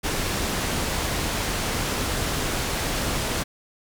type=low-pass noise; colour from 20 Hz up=pink; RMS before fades=-26 dBFS; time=0.03-3.44 s; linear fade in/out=20 ms; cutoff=11000 Hz; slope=12 dB/octave; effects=none